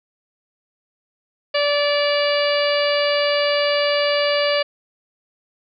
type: harmonic tone with a mistuned harmonic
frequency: 580 Hz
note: D5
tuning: 22 cents flat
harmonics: 1 / 2 / 3 / 4 / 5 / 6 / 7 / 8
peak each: -18 / -27 / -27 / -27 / -26 / -32 / -32 / -27 dBFS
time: 1.54-4.63 s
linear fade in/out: 10 ms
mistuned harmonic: 5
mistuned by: -17 cents
effects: none